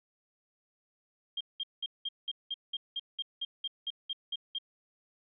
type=tone bursts; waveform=sine; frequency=3207 Hz; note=G7; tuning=39 cents sharp; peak=-32 dBFS; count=15; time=1.37-4.585 s; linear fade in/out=5 ms; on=37 ms; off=190 ms; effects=none